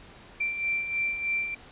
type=beating tone pair; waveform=sine; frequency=2349 / 2352.2 Hz; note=D7 / D7; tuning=0 / +2 cents; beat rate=3.2 Hz; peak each=-35 / -27 dBFS; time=0.4-1.55 s; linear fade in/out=10 ms; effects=pink hiss -50 dBFS RMS until 1.71 s + resampled to 8000 Hz